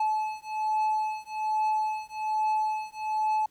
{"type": "beating tone pair", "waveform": "triangle", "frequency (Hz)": [862, 863.2], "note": ["A5", "A5"], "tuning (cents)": [-36, -33], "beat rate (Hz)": 1.2, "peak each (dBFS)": -27, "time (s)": [0, 3.46], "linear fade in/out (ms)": 5, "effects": ["pink hiss -66 dBFS RMS until 3.5 s"]}